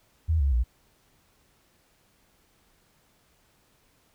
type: tone with pitch steps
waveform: sine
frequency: 80.4 / 69.19 / 59.54 Hz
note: E2 / C#2 / A#1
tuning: -43 / -3 / +37 cents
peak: -20 dBFS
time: 0.28-0.64 s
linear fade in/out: 20 ms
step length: 120 ms
effects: pink hiss -65 dBFS RMS until 4.14 s